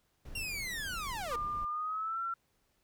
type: noise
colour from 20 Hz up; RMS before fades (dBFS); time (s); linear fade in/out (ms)
brown; -46; 0.25-1.65; 5
type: linear sweep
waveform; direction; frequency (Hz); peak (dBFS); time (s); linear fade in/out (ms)
sawtooth; down; 2794 to 440; -33; 0.35-1.36; 5
type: tone with pitch glide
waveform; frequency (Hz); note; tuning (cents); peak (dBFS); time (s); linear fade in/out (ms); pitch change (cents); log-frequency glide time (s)
sine; 1200 to 1354.8; D6 to E6; +37 to +47; -33; 1.31-2.34; 5; +210; 1.68-2.21
effects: pink hiss -75 dBFS RMS until 2.83 s